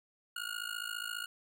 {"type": "tone with amplitude modulation", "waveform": "25% pulse", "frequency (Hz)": 1434, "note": "F6", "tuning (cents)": 45, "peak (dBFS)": -30, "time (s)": [0.36, 1.26], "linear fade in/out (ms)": 5, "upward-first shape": "sine", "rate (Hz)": 54.7, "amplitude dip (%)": 90, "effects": []}